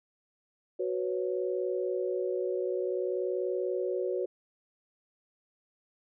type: chord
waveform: sine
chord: F# suspended fourth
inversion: none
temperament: equal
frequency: 370 / 493.9 / 554.4 Hz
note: F#4 / B4 / C#5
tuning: 0 / 0 / 0 cents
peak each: -31 / -34 / -35 dBFS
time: 0.79-4.26 s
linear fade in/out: 10 ms
effects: none